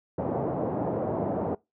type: band-pass noise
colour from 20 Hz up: white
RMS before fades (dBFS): -29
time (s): 0.18-1.55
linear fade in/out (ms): 5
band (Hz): 100 to 700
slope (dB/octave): 24
effects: noise-tail reverb RT60 0.2 s tail -22 dB re dry